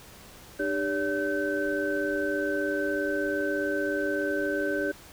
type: tone cluster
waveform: sine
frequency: 300.8 / 397.5 / 570 / 1535 Hz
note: D4 / G4 / C#5 / G6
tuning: +42 / +24 / +48 / -37 cents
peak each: -31 dBFS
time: 0.59-4.92 s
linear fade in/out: 10 ms
effects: pink hiss -49 dBFS RMS until 5.12 s